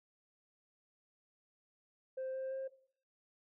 sine tone with pitch steps, 523 / 527 / 532 Hz, C5 / C5 / C5, -1 / +12 / +29 cents, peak -36 dBFS, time 2.17-2.68 s, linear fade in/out 10 ms, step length 170 ms, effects noise-tail reverb RT60 0.5 s tail -17 dB re dry + tanh soft clip ceiling -36 dBFS

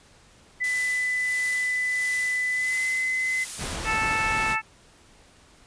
sine tone with pitch glide, 2000 to 2036 Hz, B6 to C7, +21 to -48 cents, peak -23 dBFS, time 0.6-3.45 s, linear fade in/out 20 ms, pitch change +31 cents, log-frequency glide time 2.53-2.83 s
blue noise with tremolo, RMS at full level -31 dBFS, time 0.64-3.76 s, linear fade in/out 0 ms, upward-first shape sine, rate 1.5 Hz, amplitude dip 50%
pink noise, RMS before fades -32 dBFS, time 3.57-4.57 s, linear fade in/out 50 ms
harmonic tone, 440 Hz, A4, in tune, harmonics 2 / 3 / 4 / 5 / 6, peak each -29 / -29 / -29 / -29 / -29 dBFS, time 3.84-4.62 s, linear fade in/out 50 ms
effects pink hiss -55 dBFS RMS until 5.66 s + resampled to 22050 Hz

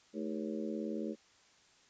harmonic tone with a mistuned harmonic, 78.7 Hz, D#2, 20 cents sharp, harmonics 3 / 4 / 5 / 6 / 7, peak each -39 / -41 / -43 / -45 / -46 dBFS, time 0.13-1.16 s, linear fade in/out 50 ms, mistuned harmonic 3, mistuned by -140 cents, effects white hiss -65 dBFS RMS until 1.89 s + resampled to 16000 Hz

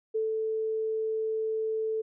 sine tone with ADSR envelope, 440 Hz, A4, in tune, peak -25 dBFS, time 0.14-2.02 s, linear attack 16 ms, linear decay 150 ms, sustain -2 dB, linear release 14 ms, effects none

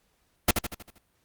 pink noise with echo, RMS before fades -19 dBFS, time 0.48-0.51 s, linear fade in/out 5 ms, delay 79 ms, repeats 6, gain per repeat -6 dB, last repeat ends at 0.984 s, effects pink hiss -70 dBFS RMS until 1.24 s + Opus 48 kbps

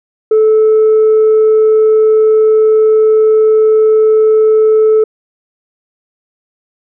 sine tone, 435.5 Hz, A4, 18 cents flat, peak -3 dBFS, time 0.31-5.04 s, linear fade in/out 5 ms, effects tanh soft clip ceiling -3 dBFS

